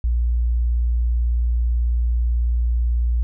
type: tone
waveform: sine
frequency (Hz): 59.1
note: A#1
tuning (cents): +24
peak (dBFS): -16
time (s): 0.04-3.23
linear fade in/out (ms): 0
effects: none